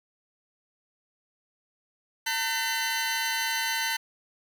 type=tone cluster; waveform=20% pulse; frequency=904 / 1525 / 2031 Hz; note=A5 / G6 / B6; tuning=+47 / -48 / +48 cents; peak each=-26 dBFS; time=2.26-3.97 s; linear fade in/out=10 ms; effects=none

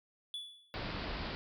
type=tone with exponential decay; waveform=triangle; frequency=3436 Hz; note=A7; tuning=42 cents flat; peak=-35 dBFS; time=0.34-0.8 s; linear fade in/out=1 ms; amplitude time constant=100 ms
type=low-pass noise; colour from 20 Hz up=pink; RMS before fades=-40 dBFS; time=0.74-1.35 s; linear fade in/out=0 ms; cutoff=5000 Hz; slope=96 dB/octave
effects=none

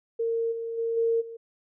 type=tone with level steps; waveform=sine; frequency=458.7 Hz; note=A#4; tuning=28 cents flat; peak=-24 / -30 / -25 / -21 / -37 dBFS; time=0.19-1.37 s; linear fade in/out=10 ms; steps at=0.51 / 0.77 / 0.96 / 1.2 s; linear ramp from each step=20 ms; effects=none

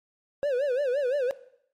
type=tone with vibrato; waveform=triangle; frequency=535 Hz; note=C5; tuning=38 cents sharp; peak=-21 dBFS; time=0.43-1.31 s; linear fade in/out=0 ms; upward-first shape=sine; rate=5.8 Hz; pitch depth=170 cents each way; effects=noise-tail reverb RT60 0.7 s tail -17 dB re dry + MP3 64 kbps

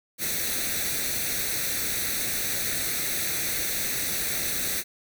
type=noise with comb filter; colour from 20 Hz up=white; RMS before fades=-28 dBFS; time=0.18-4.84 s; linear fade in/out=50 ms; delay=0.49 ms; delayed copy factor=+0.7; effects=none

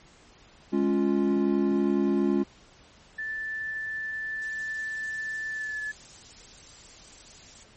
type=chord; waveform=triangle; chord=Db major; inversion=second; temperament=equal; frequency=207.7 / 277.2 / 349.2 Hz; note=Ab3 / Db4 / F4; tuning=0 / 0 / 0 cents; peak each=-24 dBFS; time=0.72-2.44 s; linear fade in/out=20 ms
type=tone with pitch glide; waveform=sine; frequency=1760 to 1720.8 Hz; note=A6 to A6; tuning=0 to -39 cents; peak=-30 dBFS; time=3.18-5.92 s; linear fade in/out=10 ms; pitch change=-39 cents; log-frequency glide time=5.5-5.8 s
type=noise; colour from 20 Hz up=violet; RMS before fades=-40 dBFS; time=4.42-7.63 s; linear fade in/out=0 ms
effects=pink hiss -55 dBFS RMS until 7.76 s + MP3 32 kbps

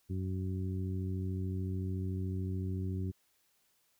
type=harmonic tone; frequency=93.7 Hz; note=F#2; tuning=22 cents sharp; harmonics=1 / 2 / 3 / 4; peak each=-34 / -40 / -44 / -46 dBFS; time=0.09-3.12 s; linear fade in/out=20 ms; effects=white hiss -73 dBFS RMS until 3.99 s

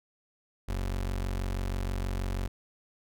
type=tone; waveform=30% pulse; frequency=46.25 Hz; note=F#1; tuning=in tune; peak=-27 dBFS; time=0.68-2.48 s; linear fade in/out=10 ms; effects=none

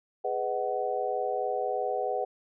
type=chord; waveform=sine; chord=G# minor seventh; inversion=none; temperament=just; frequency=415.3 / 498.4 / 623 / 747.5 Hz; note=G#4 / B4 / D#5 / F#5; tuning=0 / +16 / +2 / +17 cents; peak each=-34 / -32 / -35 / -31 dBFS; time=0.24-2.25 s; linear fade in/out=10 ms; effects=none

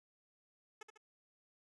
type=tone with echo; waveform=10% pulse; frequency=430.6 Hz; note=A4; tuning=37 cents flat; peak=-39 dBFS; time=0.81-0.83 s; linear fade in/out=5 ms; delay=73 ms; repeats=2; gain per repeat=-6 dB; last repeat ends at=0.976 s; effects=resampled to 22050 Hz

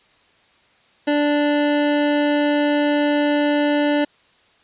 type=tone; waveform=25% pulse; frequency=293 Hz; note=D4; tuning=4 cents flat; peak=-12 dBFS; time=1.07-4.05 s; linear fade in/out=10 ms; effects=white hiss -56 dBFS RMS until 4.63 s + resampled to 8000 Hz

